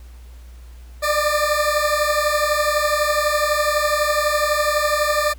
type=beating tone pair; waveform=20% pulse; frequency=591 / 603 Hz; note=D5 / D5; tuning=+11 / +46 cents; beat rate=12 Hz; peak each=-15 dBFS; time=1.02-5.34 s; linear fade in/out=20 ms; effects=added 60 Hz sine -37 dBFS peak until 5.38 s + pink hiss -53 dBFS RMS until 5.38 s